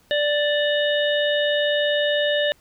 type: harmonic tone with a mistuned harmonic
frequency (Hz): 587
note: D5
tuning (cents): -1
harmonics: 1 / 3 / 5 / 6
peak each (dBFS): -20 / -25 / -27 / -28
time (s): 0.11-2.52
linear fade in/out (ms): 0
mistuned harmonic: 6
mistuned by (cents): +74
effects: pink hiss -58 dBFS RMS until 2.6 s